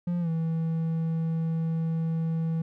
triangle tone with pitch glide, 174.61 to 162.92 Hz, F3 to E3, 0 to -20 cents, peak -23 dBFS, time 0.07-2.62 s, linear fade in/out 5 ms, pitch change -120 cents, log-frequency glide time 0.2-0.29 s, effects none

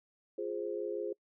sine chord, F minor, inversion none, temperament equal, 349.2 / 415.3 / 523.3 Hz, F4 / Ab4 / C5, 0 / 0 / 0 cents, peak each -39 / -37 / -40 dBFS, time 0.38-1.13 s, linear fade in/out 5 ms, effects noise-tail reverb RT60 0.1 s tail -25 dB re dry

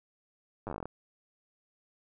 slowing click train, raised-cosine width 1 ms, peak -24 dBFS, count 12, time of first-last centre 0.67-0.856 s, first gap 9 ms, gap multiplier 1.12, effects none

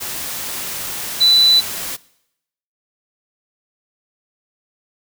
sine tone in noise, 3983 Hz, B7, 14 cents sharp, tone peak -9 dBFS, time 1.2-1.61 s, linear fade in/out 20 ms, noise white, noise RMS -26 dBFS, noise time 0-1.97 s, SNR +14 dB, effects noise-tail reverb RT60 0.8 s tail -21 dB re dry

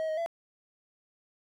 triangle tone with pitch steps, 636 / 627 / 672 Hz, D#5 / D#5 / E5, +38 / +13 / +33 cents, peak -27 dBFS, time 0-0.261 s, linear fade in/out 0 ms, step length 87 ms, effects none

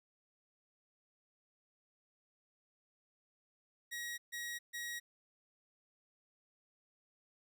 sawtooth tone bursts, 1900 Hz, A#6, 33 cents sharp, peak -37 dBFS, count 3, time 3.91-5 s, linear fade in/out 20 ms, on 270 ms, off 140 ms, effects none

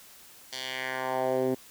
10% pulse tone with band-pass filter sweep, 130 Hz, C3, 11 cents flat, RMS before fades -30 dBFS, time 0.52-1.55 s, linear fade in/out 10 ms, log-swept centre 4700 to 300 Hz, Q 1.8, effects white hiss -52 dBFS RMS until 1.7 s

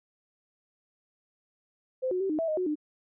sine tone with pitch steps, 516 / 365.8 / 386.2 / 307.4 / 656 / 620 / 366.2 / 301.5 Hz, C5 / F#4 / G4 / D#4 / E5 / D#5 / F#4 / D4, -24 / -20 / -26 / -21 / -9 / -6 / -18 / +46 cents, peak -26 dBFS, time 2.02-2.756 s, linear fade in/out 20 ms, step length 92 ms, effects none

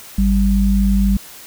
sine tone pair together, 51.91 / 196 Hz, G#1 / G3, 0 / 0 cents, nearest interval octave + major seventh, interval 2300 cents, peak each -14 dBFS, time 0.18-1.17 s, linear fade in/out 5 ms, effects white hiss -38 dBFS RMS until 1.46 s

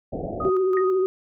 white low-pass noise, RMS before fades -30 dBFS, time 0.12-0.5 s, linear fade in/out 10 ms, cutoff 730 Hz, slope 96 dB/octave
sine tone with tremolo, 1244.5 Hz, D#6, in tune, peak -26 dBFS, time 0.4-1.06 s, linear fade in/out 5 ms, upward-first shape square, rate 3 Hz, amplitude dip 65%
sine tone with vibrato, 375.5 Hz, F#4, 26 cents sharp, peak -18 dBFS, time 0.45-1.06 s, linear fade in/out 0 ms, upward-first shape sine, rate 14 Hz, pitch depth 37 cents each way
sine tone with exponential decay, 1864.7 Hz, A#6, in tune, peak -25 dBFS, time 0.77-0.87 s, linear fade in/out 1 ms, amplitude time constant 20 ms
effects none

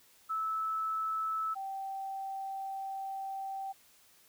sine tone pair in turn, 1307 / 777.1 Hz, E6 / G5, -15 / -15 cents, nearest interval major sixth, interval 900 cents, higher first, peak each -31 / -36 dBFS, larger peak first, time 0.29-1.55 / 1.55-3.73 s, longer second, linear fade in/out 20 ms, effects white hiss -63 dBFS RMS until 4.28 s

